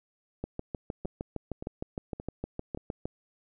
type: two click trains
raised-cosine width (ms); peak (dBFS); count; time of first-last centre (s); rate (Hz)
2; -24 / -20; 4 / 18; 1.05-2.774 / 0.44-3.055; 1.74 / 6.5
effects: none